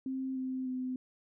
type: tone with pitch steps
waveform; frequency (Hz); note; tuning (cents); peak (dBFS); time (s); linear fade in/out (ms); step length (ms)
sine; 263.4 / 259.5 / 255.6; C4 / C4 / C4; +12 / -14 / -40; -33; 0.06-0.96; 2; 300
effects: none